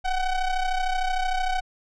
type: ring-modulated tone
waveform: square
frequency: 378.6 Hz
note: F#4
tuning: 40 cents sharp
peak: -20 dBFS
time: 0.04-1.61 s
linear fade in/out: 20 ms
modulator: 362 Hz
effects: low-pass 5000 Hz 12 dB/octave